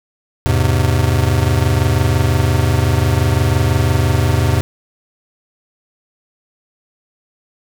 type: chord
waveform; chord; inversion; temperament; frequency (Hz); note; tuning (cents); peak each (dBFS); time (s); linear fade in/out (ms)
square; E augmented; none; just; 82.41 / 103.01 / 128.76; E2 / G#2 / B#2; 0 / -14 / -27; -17; 0.46-4.61; 0
effects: none